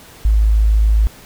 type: tone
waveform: sine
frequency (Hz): 53.6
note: A1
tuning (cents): -45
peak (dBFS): -9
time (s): 0.25-1.07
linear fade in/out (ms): 0
effects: pink hiss -41 dBFS RMS until 1.25 s